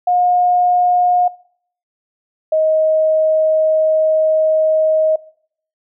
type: tone pair in turn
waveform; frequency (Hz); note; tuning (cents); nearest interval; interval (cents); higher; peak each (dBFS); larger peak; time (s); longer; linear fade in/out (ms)
sine; 717 / 628.6; F5 / D#5; +45 / +18; major second; 227; first; -11; neither; 0.07-1.28 / 2.52-5.16; second; 5
effects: noise-tail reverb RT60 0.6 s tail -22 dB re dry